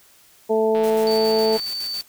harmonic tone, 220 Hz, A3, in tune, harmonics 1 / 2 / 3 / 4, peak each -26 / -17 / -24 / -27 dBFS, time 0.49-1.58 s, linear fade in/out 20 ms
click train, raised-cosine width 0.3 ms, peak -21 dBFS, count 140, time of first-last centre 0.75-1.598 s, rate 164 Hz
white noise with tremolo, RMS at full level -37 dBFS, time 0.83-2.03 s, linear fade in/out 10 ms, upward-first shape square, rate 7.2 Hz, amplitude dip 50%
sine tone, 4555 Hz, C#8, 46 cents sharp, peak -25 dBFS, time 1.07-2.01 s, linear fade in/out 0 ms
effects white hiss -53 dBFS RMS until 2.08 s

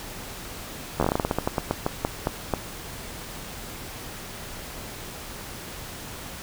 slowing click train, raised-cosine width 1 ms, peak -8 dBFS, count 19, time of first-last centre 1-2.537 s, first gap 12 ms, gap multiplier 1.2, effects pink hiss -38 dBFS RMS until 6.42 s

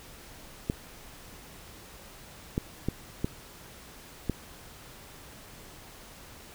clicks, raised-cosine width 3 ms, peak -14 dBFS, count 5, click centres 0.699 / 2.579 / 2.886 / 3.245 / 4.297 s, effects pink hiss -49 dBFS RMS until 6.54 s

